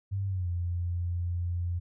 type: tone with pitch glide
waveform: sine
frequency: 98 to 87.31 Hz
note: G2 to F2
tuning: 0 to 0 cents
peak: -28 dBFS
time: 0.11-1.8 s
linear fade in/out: 20 ms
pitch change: -200 cents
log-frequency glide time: 0.27-0.48 s
effects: none